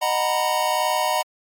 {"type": "chord", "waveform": "square", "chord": "B major seventh", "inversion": "first", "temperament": "just", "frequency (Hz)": [617.4, 740.8, 926, 987.8], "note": ["D#5", "F#5", "A#5", "B5"], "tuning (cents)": [-14, 2, -12, 0], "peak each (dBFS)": -26, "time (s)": [0.01, 1.23], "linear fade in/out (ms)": 20, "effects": ["AAC 64 kbps"]}